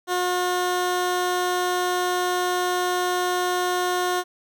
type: tone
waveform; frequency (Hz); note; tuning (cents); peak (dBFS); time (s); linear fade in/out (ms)
15% pulse; 360; F#4; -47; -15; 0.07-4.24; 50
effects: none